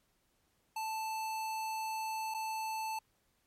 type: tone with dropouts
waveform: square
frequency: 880 Hz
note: A5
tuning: in tune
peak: -36 dBFS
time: 0.76-2.99 s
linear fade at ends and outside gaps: 5 ms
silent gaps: 2.341-2.345 s
effects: pink hiss -75 dBFS RMS until 3.46 s + MP3 64 kbps